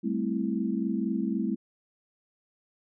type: chord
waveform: sine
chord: A minor seventh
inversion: third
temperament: equal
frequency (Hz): 196 / 220 / 261.6 / 329.6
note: G3 / A3 / C4 / E4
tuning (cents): 0 / 0 / 0 / 0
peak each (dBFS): -31 / -30 / -33 / -33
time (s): 0.03-1.56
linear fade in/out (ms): 20
effects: none